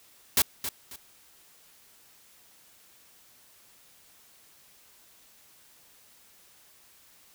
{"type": "noise with echo", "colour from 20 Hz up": "white", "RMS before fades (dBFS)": -21, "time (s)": [0.37, 0.42], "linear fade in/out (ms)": 2, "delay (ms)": 270, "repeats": 2, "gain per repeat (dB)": -11, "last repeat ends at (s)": 0.96, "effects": ["white hiss -58 dBFS RMS until 7.34 s"]}